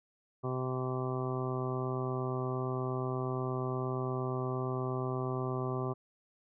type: harmonic tone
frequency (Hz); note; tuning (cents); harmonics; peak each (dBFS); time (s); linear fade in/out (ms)
128.5; C3; -31; 1 / 2 / 3 / 4 / 5 / 6 / 7 / 8 / 9; -35 / -41 / -37 / -46 / -43 / -46 / -51 / -45 / -43; 0.43-5.94; 20
effects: none